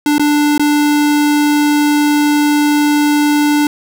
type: tone with dropouts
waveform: square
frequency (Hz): 294.8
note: D4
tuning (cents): +7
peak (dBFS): -10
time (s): 0.06-3.67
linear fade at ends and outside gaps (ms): 2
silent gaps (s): 0.182-0.195 / 0.579-0.595
effects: none